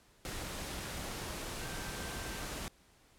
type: tone in noise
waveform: sine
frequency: 1563 Hz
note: G6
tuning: 6 cents flat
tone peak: -50 dBFS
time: 1.61-2.46 s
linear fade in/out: 0 ms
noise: pink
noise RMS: -41 dBFS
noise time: 0.25-2.68 s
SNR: -12 dB
effects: pink hiss -65 dBFS RMS until 3.18 s + low-pass 12000 Hz 12 dB/octave